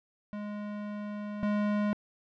square tone pair in turn, 207.7 / 207.7 Hz, G#3 / G#3, 0 / 0 cents, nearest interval unison, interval 0 cents, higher neither, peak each -36 / -27 dBFS, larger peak second, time 0.33-1.43 / 1.43-1.93 s, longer first, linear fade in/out 0 ms, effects low-pass 2000 Hz 12 dB/octave

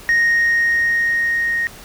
sine tone with level ramp, 1864 Hz, A#6, 1 cent flat, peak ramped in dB -9 to -16 dBFS, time 0.09-1.67 s, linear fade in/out 0 ms, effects tanh soft clip ceiling -11 dBFS + pink hiss -39 dBFS RMS until 1.84 s

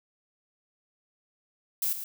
violet noise with echo, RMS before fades -28 dBFS, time 1.82-1.93 s, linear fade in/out 2 ms, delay 110 ms, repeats 1, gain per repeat -9 dB, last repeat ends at 2.04 s, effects none

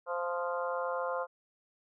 harmonic tone with a mistuned harmonic, 174.2 Hz, F3, 4 cents flat, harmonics 3 / 4 / 5 / 6 / 7 / 8, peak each -34 / -40 / -42 / -38 / -42 / -42 dBFS, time 0.06-1.27 s, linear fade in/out 50 ms, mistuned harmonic 7, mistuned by +18 cents, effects none

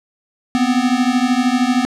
square beating tone pair, 244 / 257 Hz, B3 / C4, -21 / -31 cents, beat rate 13 Hz, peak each -17 dBFS, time 0.55-1.85 s, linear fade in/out 0 ms, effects low-pass 7000 Hz 12 dB/octave

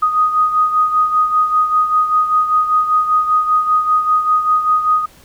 sine beating tone pair, 1244.5 / 1249.6 Hz, D#6 / D#6, 0 / +7 cents, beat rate 5.1 Hz, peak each -12 / -19 dBFS, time 0.02-5.06 s, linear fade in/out 10 ms, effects pink hiss -46 dBFS RMS until 5.24 s

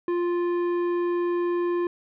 sine tone with tanh clipping, 349.1 Hz, F4, 1 cent flat, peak -24 dBFS, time 0.08-1.87 s, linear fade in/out 2 ms, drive 11 dB, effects none

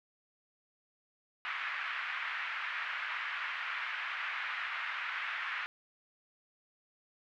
pink band-pass noise, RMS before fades -38 dBFS, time 1.45-5.66 s, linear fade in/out 0 ms, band 1300 to 2500 Hz, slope 24 dB/octave, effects none

